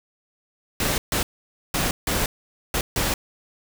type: noise bursts at uneven times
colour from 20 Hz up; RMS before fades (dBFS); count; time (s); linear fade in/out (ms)
pink; -23; 6; 0.8-0.98 / 1.12-1.23 / 1.74-1.91 / 2.07-2.26 / 2.74-2.81 / 2.96-3.14; 2
effects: none